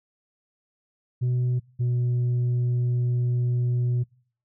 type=tone pair in turn; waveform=sine; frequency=124.3 / 122.38 Hz; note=B2 / B2; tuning=+12 / -15 cents; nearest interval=unison; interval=27 cents; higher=first; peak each=-18 dBFS; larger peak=neither; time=1.21-1.6 / 1.79-4.04 s; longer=second; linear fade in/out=20 ms; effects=noise-tail reverb RT60 0.5 s tail -26 dB re dry + tanh soft clip ceiling -20 dBFS